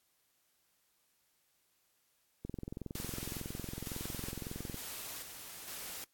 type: click train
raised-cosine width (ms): 3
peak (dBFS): -28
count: 51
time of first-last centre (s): 2.45-4.744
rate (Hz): 21.8
type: noise with tremolo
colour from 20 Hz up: white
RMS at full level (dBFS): -44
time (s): 2.95-6.04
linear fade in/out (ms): 0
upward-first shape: square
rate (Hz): 1.1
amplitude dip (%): 40
effects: white hiss -75 dBFS RMS until 6.13 s + AAC 64 kbps